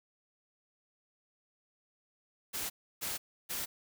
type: noise bursts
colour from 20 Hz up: white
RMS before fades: -37 dBFS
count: 3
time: 2.53-3.66 s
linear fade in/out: 20 ms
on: 170 ms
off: 310 ms
effects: none